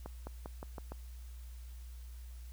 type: accelerating click train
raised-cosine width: 1 ms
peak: -29 dBFS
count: 6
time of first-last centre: 0.06-0.92 s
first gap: 210 ms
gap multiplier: 0.9
effects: added 60 Hz sine -45 dBFS peak until 2.52 s + white hiss -63 dBFS RMS until 2.52 s